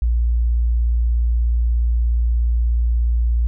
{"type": "tone", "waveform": "sine", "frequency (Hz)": 58.4, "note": "A#1", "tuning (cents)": 4, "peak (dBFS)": -14, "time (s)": [0.02, 3.47], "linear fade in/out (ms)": 0, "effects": []}